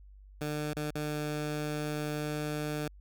15% pulse tone with dropouts, 150.1 Hz, D3, 38 cents sharp, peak -26 dBFS, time 0.41-2.88 s, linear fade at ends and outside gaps 5 ms, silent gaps 0.734-0.764 / 0.907-0.952 s, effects added 49 Hz sine -50 dBFS peak until 3 s

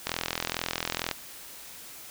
click train, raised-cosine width 0.2 ms, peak -10 dBFS, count 45, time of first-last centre 0.07-1.113 s, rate 42.2 Hz, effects white hiss -45 dBFS RMS until 2.1 s

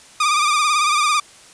sawtooth tone with vibrato, 1200 Hz, D6, 37 cents sharp, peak -11 dBFS, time 0.2-1.2 s, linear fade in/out 5 ms, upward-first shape sine, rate 18 Hz, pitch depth 61 cents each way, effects white hiss -45 dBFS RMS until 1.53 s + resampled to 22050 Hz

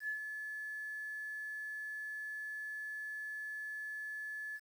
sine tone with ADSR envelope, 1720 Hz, A6, 40 cents flat, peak -34 dBFS, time 0-4.6 s, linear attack 83 ms, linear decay 100 ms, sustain -6 dB, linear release 46 ms, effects 10-bit

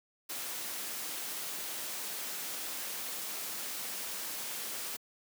white noise, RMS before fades -39 dBFS, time 0.29-4.97 s, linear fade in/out 10 ms, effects high-pass 200 Hz 12 dB/octave

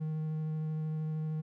triangle tone with vibrato, 156.1 Hz, D#3, 6 cents sharp, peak -30 dBFS, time 0-1.42 s, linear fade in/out 20 ms, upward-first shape triangle, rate 13 Hz, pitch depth 11 cents each way, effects none

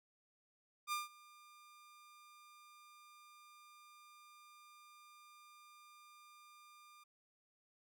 sawtooth tone with ADSR envelope, 1200 Hz, D6, 37 cents sharp, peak -32 dBFS, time 0.87-7.04 s, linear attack 52 ms, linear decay 160 ms, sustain -24 dB, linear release 10 ms, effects none

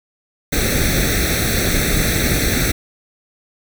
pink noise with comb filter, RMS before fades -17 dBFS, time 0.52-2.72 s, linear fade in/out 10 ms, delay 0.5 ms, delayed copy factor +0.9, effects none

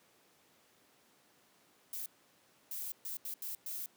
violet noise bursts at uneven times, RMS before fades -41 dBFS, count 6, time 1.93-2.06 / 2.71-2.92 / 3.05-3.17 / 3.25-3.34 / 3.42-3.55 / 3.66-3.86 s, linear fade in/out 2 ms, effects pink hiss -67 dBFS RMS until 3.96 s + high-pass 200 Hz 12 dB/octave

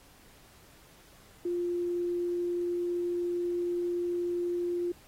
sine tone, 350 Hz, F4, 4 cents sharp, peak -28 dBFS, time 1.45-4.92 s, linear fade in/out 5 ms, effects pink hiss -58 dBFS RMS until 5.07 s + AAC 48 kbps

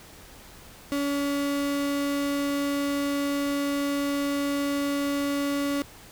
35% pulse tone, 283.2 Hz, C#4, 37 cents sharp, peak -23 dBFS, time 0.92-5.82 s, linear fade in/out 0 ms, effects pink hiss -48 dBFS RMS until 6.11 s

